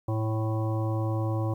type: harmonic tone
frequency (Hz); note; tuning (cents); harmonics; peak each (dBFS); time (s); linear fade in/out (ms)
110; A2; 0; 1 / 3 / 5 / 7 / 9 / 10; -26 / -33 / -36 / -40 / -41 / -44; 0.08-1.54; 5
effects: 10-bit